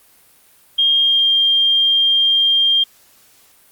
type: tone with pitch glide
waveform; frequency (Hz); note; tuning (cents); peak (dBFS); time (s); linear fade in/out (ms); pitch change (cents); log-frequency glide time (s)
sine; 3223 to 3199; G7 to G7; +47 to +34; -11; 0.78-2.84; 10; -13; 1-1.3
effects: white hiss -51 dBFS RMS until 3.71 s + Opus 32 kbps